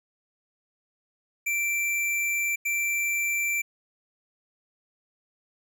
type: tone bursts at uneven times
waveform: square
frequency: 2346 Hz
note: D7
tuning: 2 cents flat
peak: -25 dBFS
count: 2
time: 1.46-2.56 / 2.65-3.62 s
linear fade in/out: 10 ms
effects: none